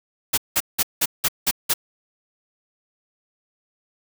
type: noise bursts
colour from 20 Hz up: white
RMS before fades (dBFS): -19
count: 7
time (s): 0.33-1.739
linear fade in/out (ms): 10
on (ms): 47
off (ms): 180
effects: none